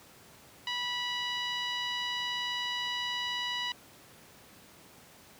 10% pulse tone with low-pass filter, 979 Hz, B5, 15 cents flat, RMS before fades -34 dBFS, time 0.67-3.72 s, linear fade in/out 2 ms, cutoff 3400 Hz, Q 1.9, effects pink hiss -55 dBFS RMS until 5.39 s + high-pass 100 Hz 12 dB/octave

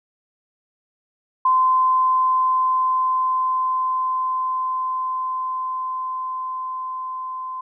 sine tone with level ramp, 1032 Hz, C6, 24 cents flat, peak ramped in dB -13 to -27 dBFS, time 1.45-7.61 s, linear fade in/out 5 ms, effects none

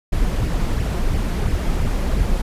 brown noise with flanger, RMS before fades -19 dBFS, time 0.12-2.42 s, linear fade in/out 10 ms, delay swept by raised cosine 0.38 to 5.78 ms, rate 2.9 Hz, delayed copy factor +0.5, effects resampled to 32000 Hz

